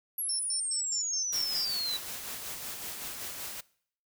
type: exponential sweep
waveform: sine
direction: down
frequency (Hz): 11470 to 3904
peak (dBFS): -30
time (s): 0.18-1.97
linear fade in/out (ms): 5
type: tone bursts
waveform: sine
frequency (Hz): 5380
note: E8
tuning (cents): +34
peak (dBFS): -32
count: 7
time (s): 0.29-1.65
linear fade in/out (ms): 2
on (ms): 100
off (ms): 110
type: noise with tremolo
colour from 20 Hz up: white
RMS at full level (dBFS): -38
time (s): 1.32-3.61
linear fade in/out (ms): 10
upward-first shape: sine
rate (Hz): 5.3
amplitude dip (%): 35
effects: noise-tail reverb RT60 0.6 s tail -22 dB re dry